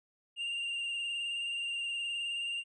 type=tone with vibrato; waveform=triangle; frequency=2794 Hz; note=F7; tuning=in tune; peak=-32 dBFS; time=0.36-2.64 s; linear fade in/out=50 ms; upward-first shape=triangle; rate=19 Hz; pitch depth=34 cents each way; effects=resampled to 22050 Hz